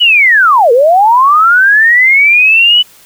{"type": "linear two-way sweep", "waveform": "sine", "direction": "down then up", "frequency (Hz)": [2996, 453.3, 2996], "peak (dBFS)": -3, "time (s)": [0, 2.83], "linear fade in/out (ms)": 20, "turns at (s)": 0.72, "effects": ["white hiss -41 dBFS RMS until 3.05 s"]}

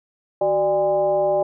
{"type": "tone with frequency modulation", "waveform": "sine", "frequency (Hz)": 594, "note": "D5", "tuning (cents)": 20, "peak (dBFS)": -16, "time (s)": [0.41, 1.43], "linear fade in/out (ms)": 5, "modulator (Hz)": 219, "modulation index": 0.83, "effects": []}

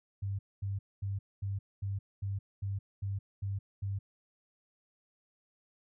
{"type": "tone bursts", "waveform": "sine", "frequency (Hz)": 98.8, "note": "G2", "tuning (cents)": 14, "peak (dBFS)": -32, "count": 10, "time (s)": [0.22, 3.99], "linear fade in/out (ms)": 10, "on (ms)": 170, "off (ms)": 230, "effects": []}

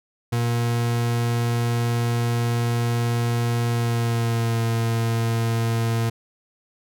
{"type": "tone with pitch glide", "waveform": "40% pulse", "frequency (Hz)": [118.3, 114.73], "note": ["A#2", "A#2"], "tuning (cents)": [26, -27], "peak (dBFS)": -19, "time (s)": [0.32, 6.1], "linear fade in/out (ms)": 10, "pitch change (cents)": -53, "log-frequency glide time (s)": [3.69, 4.62], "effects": []}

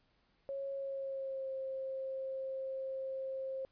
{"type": "tone with pitch glide", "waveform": "sine", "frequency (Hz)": [549, 531.5], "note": ["C#5", "C5"], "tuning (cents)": [-17, 27], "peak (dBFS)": -37, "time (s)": [0.49, 3.65], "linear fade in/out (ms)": 0, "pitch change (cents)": -56, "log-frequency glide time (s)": [0.73, 1.51], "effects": ["pink hiss -74 dBFS RMS until 3.71 s", "resampled to 11025 Hz"]}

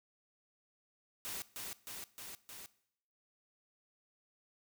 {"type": "noise with echo", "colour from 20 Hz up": "white", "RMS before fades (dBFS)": -42, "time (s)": [1.25, 1.42], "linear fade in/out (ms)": 0, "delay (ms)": 310, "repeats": 4, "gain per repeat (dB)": -2, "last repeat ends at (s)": 2.66, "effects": ["noise-tail reverb RT60 0.7 s tail -19 dB re dry"]}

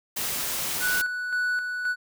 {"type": "noise", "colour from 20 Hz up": "white", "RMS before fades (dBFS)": -29, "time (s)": [0.16, 1.02], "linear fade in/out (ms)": 10}
{"type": "tone with tremolo", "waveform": "triangle", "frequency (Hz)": 1480, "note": "F#6", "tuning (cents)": 0, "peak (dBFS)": -21, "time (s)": [0.8, 1.96], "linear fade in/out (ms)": 50, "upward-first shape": "square", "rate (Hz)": 1.9, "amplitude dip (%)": 45}
{"effects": []}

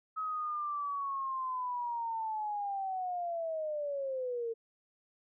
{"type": "linear sweep", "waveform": "sine", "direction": "down", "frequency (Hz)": [1281, 450], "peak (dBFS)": -33, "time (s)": [0.16, 4.54], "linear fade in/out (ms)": 20, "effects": []}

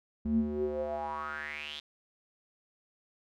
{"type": "tone with band-pass filter sweep", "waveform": "square", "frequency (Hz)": 74.3, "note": "D2", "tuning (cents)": 21, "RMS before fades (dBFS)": -34, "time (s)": [0.25, 1.8], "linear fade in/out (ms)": 5, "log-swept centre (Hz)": [180, 3600], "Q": 7, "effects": []}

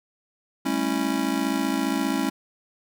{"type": "chord", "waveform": "square", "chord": "A dominant seventh", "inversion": "third", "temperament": "just", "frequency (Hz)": [198, 220, 275, 330], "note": ["G3", "A3", "C#4", "E4"], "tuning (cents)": [18, 0, -14, 2], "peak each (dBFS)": [-32, -31, -26, -30], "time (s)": [0.65, 2.3], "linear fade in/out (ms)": 10, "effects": []}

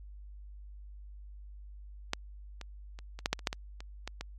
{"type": "clicks", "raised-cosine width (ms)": 0.2, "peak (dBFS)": [-12, -25, -30, -27, -10, -10, -28, -10, -18, -27, -20, -20], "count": 12, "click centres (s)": [2.134, 2.613, 2.989, 3.19, 3.259, 3.33, 3.392, 3.472, 3.529, 3.805, 4.076, 4.21], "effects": ["added 50 Hz sine -45 dBFS peak until 4.38 s", "MP3 64 kbps"]}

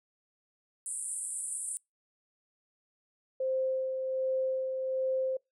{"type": "band-pass noise", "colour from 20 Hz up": "pink", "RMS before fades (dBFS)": -37, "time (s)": [0.86, 1.77], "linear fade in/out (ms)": 0, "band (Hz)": [8200, 10000], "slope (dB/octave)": 96}
{"type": "tone with tremolo", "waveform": "sine", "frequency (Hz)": 523.3, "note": "C5", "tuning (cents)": 0, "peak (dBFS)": -27, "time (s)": [3.4, 5.37], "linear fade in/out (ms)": 5, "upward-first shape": "sine", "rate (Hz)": 1.3, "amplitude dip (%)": 40}
{"effects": ["noise-tail reverb RT60 0.2 s tail -26 dB re dry"]}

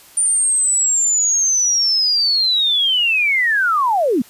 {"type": "linear sweep", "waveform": "sine", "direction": "down", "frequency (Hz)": [9160, 210.7], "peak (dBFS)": -13, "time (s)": [0.17, 4.22], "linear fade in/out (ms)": 5, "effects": ["white hiss -45 dBFS RMS until 4.29 s", "resampled to 32000 Hz"]}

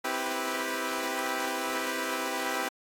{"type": "chord", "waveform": "10% pulse", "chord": "C major seventh", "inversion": "none", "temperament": "equal with one note detuned", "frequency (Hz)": [261.6, 326.4, 392, 493.9], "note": ["C4", "E4", "G4", "B4"], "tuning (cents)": [0, -17, 0, 0], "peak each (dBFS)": -27, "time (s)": [0.04, 2.69], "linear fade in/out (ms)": 10, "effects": ["AAC 64 kbps"]}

